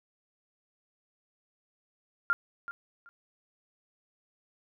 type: tone with echo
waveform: sine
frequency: 1397 Hz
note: F6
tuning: in tune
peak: -22 dBFS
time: 2.3-2.33 s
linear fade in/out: 0 ms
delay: 380 ms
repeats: 2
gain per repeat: -14 dB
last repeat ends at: 3.09 s
effects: none